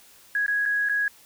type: tone with dropouts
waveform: sine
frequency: 1661.2 Hz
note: G#6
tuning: in tune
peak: -21 dBFS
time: 0.35-1.08 s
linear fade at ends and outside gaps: 2 ms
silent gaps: 0.463-0.48 / 0.655-0.659 / 0.888-0.895 s
effects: white hiss -53 dBFS RMS until 1.25 s